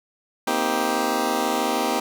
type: chord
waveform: 15% pulse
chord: C minor seventh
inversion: third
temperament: just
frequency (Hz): 235.5 / 261.6 / 314 / 392.4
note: Bb3 / C4 / Eb4 / G4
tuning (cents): +18 / 0 / +16 / +2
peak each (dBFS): -21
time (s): 0.47-2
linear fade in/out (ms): 5
effects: none